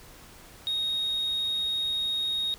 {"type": "tone", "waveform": "sine", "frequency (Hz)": 3743, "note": "A#7", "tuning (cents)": 6, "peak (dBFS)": -24, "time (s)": [0.67, 2.54], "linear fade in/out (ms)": 0, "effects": ["tanh soft clip ceiling -24 dBFS", "pink hiss -50 dBFS RMS until 2.58 s"]}